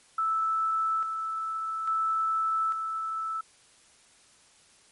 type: tone with tremolo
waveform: sine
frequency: 1315 Hz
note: E6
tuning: 5 cents flat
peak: -24 dBFS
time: 0.18-3.41 s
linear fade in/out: 5 ms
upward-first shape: square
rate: 0.59 Hz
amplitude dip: 45%
effects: white hiss -59 dBFS RMS until 4.91 s + MP3 48 kbps